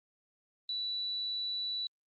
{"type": "tone", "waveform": "sine", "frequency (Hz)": 3951, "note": "B7", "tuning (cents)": 0, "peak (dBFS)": -33, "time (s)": [0.69, 1.87], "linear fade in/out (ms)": 2, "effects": ["Opus 24 kbps"]}